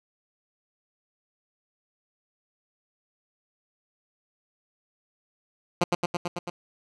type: tone with echo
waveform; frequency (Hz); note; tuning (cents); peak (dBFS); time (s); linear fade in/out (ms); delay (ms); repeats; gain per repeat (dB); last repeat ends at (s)
10% pulse; 174.7; F3; +1; -11; 5.81-5.84; 5; 110; 6; -2; 6.5
effects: low-pass 7000 Hz 12 dB/octave